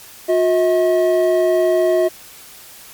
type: tone pair together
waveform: triangle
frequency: 360.1 / 640 Hz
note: F#4 / D#5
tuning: -47 / +49 cents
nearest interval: minor seventh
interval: 996 cents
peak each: -13 dBFS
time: 0.28-2.09 s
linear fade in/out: 20 ms
effects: white hiss -40 dBFS RMS until 2.93 s + MP3 96 kbps